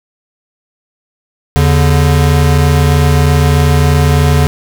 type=tone pair together; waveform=square; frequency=80.8 / 143.97 Hz; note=E2 / D3; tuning=-34 / -34 cents; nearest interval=minor seventh; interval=1000 cents; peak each=-10 dBFS; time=1.56-4.47 s; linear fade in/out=0 ms; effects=none